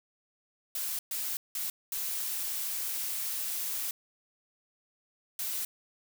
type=noise bursts at uneven times; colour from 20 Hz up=blue; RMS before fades=-34 dBFS; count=5; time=0.75-0.99 / 1.11-1.37 / 1.55-1.7 / 1.92-3.91 / 5.39-5.65 s; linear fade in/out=2 ms; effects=none